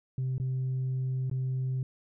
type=tone with dropouts; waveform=sine; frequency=130 Hz; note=C3; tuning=11 cents flat; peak=-26 dBFS; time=0.18-1.83 s; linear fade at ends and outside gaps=2 ms; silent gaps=0.381-0.399 / 1.298-1.313 s; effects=tanh soft clip ceiling -26 dBFS